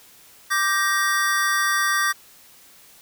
square chord, G minor, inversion second, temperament just, 1176 / 1568 / 1881.6 Hz, D6 / G6 / Bb6, +2 / 0 / +16 cents, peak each -24 dBFS, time 0.5-2.13 s, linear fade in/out 20 ms, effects white hiss -50 dBFS RMS until 3.01 s

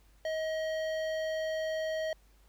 triangle tone with hard clipping, 633 Hz, D#5, 30 cents sharp, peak -33 dBFS, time 0.25-2.13 s, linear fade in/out 2 ms, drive 17 dB, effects added 50 Hz sine -60 dBFS peak until 2.48 s + pink hiss -68 dBFS RMS until 2.48 s

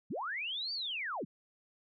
sine linear two-way sweep, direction up then down, 117.5 to 4699 to 117.5 Hz, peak -35 dBFS, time 0.1-1.25 s, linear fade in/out 10 ms, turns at 0.73 s, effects none

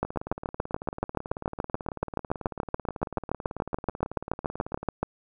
two click trains, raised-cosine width 1 ms, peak -11 / -21 dBFS, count 36 / 88, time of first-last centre 0.03-5.03 / 0.05-4.83 s, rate 7 / 18.2 Hz, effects none

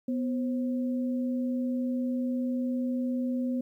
sine tone pair together, 248.2 / 531 Hz, B3 / C5, +9 / +25 cents, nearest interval octave + minor second, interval 1316 cents, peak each -27 / -38 dBFS, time 0.08-3.61 s, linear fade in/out 5 ms, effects 11-bit

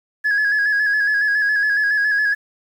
sine tone with vibrato, 1680 Hz, G#6, 19 cents sharp, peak -13 dBFS, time 0.24-2.35 s, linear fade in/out 20 ms, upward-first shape square, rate 7.2 Hz, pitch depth 34 cents each way, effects tanh soft clip ceiling -13 dBFS + 8-bit

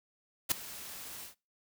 white noise with ADSR envelope, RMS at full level -25 dBFS, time 0.49-1.35 s, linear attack 26 ms, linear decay 5 ms, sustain -20 dB, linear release 120 ms, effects noise-tail reverb RT60 0.3 s tail -24 dB re dry

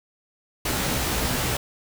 pink noise with comb filter, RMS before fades -25 dBFS, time 0.65-1.57 s, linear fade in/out 5 ms, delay 16 ms, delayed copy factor +0.75, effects none

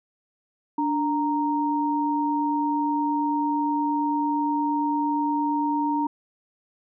sine tone pair together, 292.9 / 930 Hz, D4 / A#5, -5 / -4 cents, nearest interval octave + minor sixth, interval 2001 cents, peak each -24 dBFS, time 0.78-6.07 s, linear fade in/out 5 ms, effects none

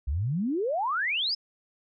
sine exponential sweep, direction up, 61.74 to 5280 Hz, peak -25 dBFS, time 0.07-1.35 s, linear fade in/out 10 ms, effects none

